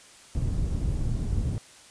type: low-pass noise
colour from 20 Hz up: white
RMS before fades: -27 dBFS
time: 0.35-1.58 s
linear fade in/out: 0 ms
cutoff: 100 Hz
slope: 12 dB/octave
effects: white hiss -51 dBFS RMS until 1.9 s + resampled to 22050 Hz